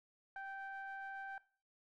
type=ring-modulated tone; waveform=triangle; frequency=388.8 Hz; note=G4; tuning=14 cents flat; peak=-39 dBFS; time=0.36-1.38 s; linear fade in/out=2 ms; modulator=1170 Hz; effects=noise-tail reverb RT60 0.4 s tail -19 dB re dry